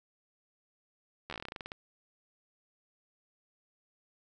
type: slowing click train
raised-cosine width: 0.3 ms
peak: -24 dBFS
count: 15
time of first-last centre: 1.3-1.719 s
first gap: 12 ms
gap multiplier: 1.13
effects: none